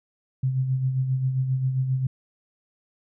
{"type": "tone with tremolo", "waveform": "sine", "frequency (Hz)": 130.81, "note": "C3", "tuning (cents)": 0, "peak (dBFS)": -19, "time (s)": [0.43, 2.07], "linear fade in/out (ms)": 5, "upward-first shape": "sine", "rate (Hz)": 7.5, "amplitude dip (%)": 50, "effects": []}